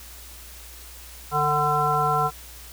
harmonic tone with a mistuned harmonic, 149.2 Hz, D3, 28 cents sharp, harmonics 1 / 3 / 5 / 7 / 9, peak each -28 / -29 / -24 / -25 / -24 dBFS, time 1.31-2.31 s, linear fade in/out 50 ms, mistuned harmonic 7, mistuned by -27 cents, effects added 60 Hz sine -44 dBFS peak until 2.72 s + white hiss -44 dBFS RMS until 2.72 s

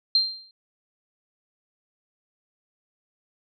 sine tone with exponential decay, 4168 Hz, C8, 7 cents flat, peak -14 dBFS, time 0.15-0.51 s, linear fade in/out 2 ms, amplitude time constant 77 ms, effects none

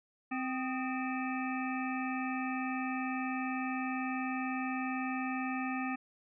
harmonic tone with a mistuned harmonic, 259.7 Hz, C4, 13 cents flat, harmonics 1 / 3 / 5 / 7 / 9 / 10, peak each -35 / -40 / -42 / -43 / -45 / -45 dBFS, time 0.31-5.96 s, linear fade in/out 10 ms, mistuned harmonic 5, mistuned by -79 cents, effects none

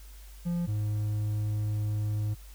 triangle tone pair in turn, 173.2 / 105.65 Hz, F3 / G#2, -14 / +30 cents, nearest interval major sixth, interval 856 cents, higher first, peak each -25 dBFS, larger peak neither, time 0.45-0.67 / 0.67-2.35 s, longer second, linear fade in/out 20 ms, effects added 50 Hz sine -45 dBFS peak until 2.54 s + white hiss -56 dBFS RMS until 2.54 s

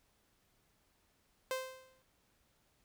sawtooth tone with exponential decay, 520 Hz, C5, 11 cents flat, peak -29 dBFS, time 1.51-2.02 s, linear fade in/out 1 ms, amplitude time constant 110 ms, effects pink hiss -74 dBFS RMS until 2.84 s

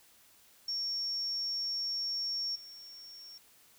sine tone with level steps, 5500 Hz, F8, 27 cents flat, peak -32 / -47 dBFS, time 0.68-3.38 s, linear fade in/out 5 ms, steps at 2.55 s, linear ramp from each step 10 ms, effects white hiss -62 dBFS RMS until 3.78 s

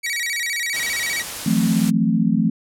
sawtooth tone with vibrato, 2082 Hz, C7, 9 cents flat, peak -18 dBFS, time 0.03-1.23 s, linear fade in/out 20 ms, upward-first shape square, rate 15 Hz, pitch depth 150 cents each way
white noise, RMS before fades -29 dBFS, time 0.73-1.91 s, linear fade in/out 20 ms
sine chord, F# half-diminished seventh, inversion third, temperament equal with one note detuned, 164.81 / 180.77 / 220 / 261.6 Hz, E3 / F#3 / A3 / C4, 0 / -40 / 0 / 0 cents, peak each -22 / -21 / -18 / -23 dBFS, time 1.46-2.5 s, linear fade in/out 5 ms
effects low-pass 12000 Hz 12 dB/octave

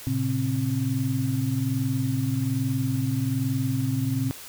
sine tone cluster, 114 / 135.2 / 264.7 Hz, A#2 / C#3 / C4, -38 / -43 / +20 cents, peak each -27 dBFS, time 0.07-4.31 s, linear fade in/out 0 ms, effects white hiss -42 dBFS RMS until 4.48 s

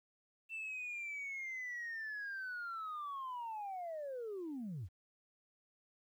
sine linear sweep, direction down, 2683 to 73.42 Hz, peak -39 dBFS, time 0.49-4.89 s, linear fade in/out 50 ms, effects tanh soft clip ceiling -38 dBFS + 12-bit

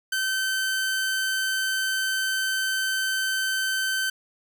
sawtooth tone, 1540 Hz, G6, 31 cents flat, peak -20 dBFS, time 0.12-4.1 s, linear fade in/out 5 ms, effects none

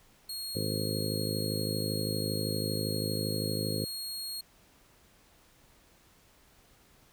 sawtooth tone, 4288 Hz, C8, 42 cents sharp, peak -33 dBFS, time 0.29-4.41 s, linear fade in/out 5 ms
harmonic tone, 52.6 Hz, G#1, 23 cents sharp, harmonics 2 / 3 / 4 / 5 / 6 / 7 / 8 / 9 / 10, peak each -36 / -37 / -39 / -41 / -41 / -43 / -40 / -42 / -41 dBFS, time 0.55-3.85 s, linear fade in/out 5 ms
effects pink hiss -62 dBFS RMS until 7.12 s

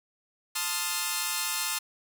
5% pulse chord, F dominant seventh, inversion first, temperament equal, 880 / 1046.5 / 1244.5 / 1396.9 Hz, A5 / C6 / Eb6 / F6, 0 / 0 / 0 / 0 cents, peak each -22 dBFS, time 0.55-1.79 s, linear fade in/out 10 ms, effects none

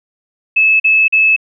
sine tone bursts, 2603 Hz, E7, 22 cents flat, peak -7 dBFS, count 3, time 0.56-1.364 s, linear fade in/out 10 ms, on 240 ms, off 42 ms, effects none

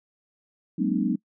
sine tone cluster, 183.6 / 204.8 / 232.3 / 261.1 / 304.5 Hz, F#3 / G#3 / A#3 / C4 / D#4, -13 / -24 / -6 / -3 / -37 cents, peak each -28 dBFS, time 0.78-1.16 s, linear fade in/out 10 ms, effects noise-tail reverb RT60 0.1 s tail -24 dB re dry

